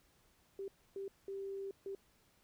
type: tone bursts at uneven times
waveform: sine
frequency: 392 Hz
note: G4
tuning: in tune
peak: -40 dBFS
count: 4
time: 0.59-0.68 / 0.96-1.08 / 1.28-1.71 / 1.86-1.95 s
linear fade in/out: 2 ms
effects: pink hiss -71 dBFS RMS until 2.43 s